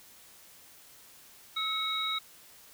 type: tone cluster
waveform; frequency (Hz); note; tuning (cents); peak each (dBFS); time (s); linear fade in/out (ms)
sine; 1294 / 2208 / 3816; E6 / C#7 / A#7; -32 / -7 / +40; -35 / -38 / -31; 1.56-2.19; 10
effects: white hiss -55 dBFS RMS until 2.73 s